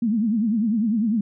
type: tone with vibrato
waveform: sine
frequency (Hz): 220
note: A3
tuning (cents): 0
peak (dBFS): -18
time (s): 0.02-1.21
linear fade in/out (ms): 5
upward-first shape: triangle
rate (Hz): 10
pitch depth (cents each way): 190
effects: none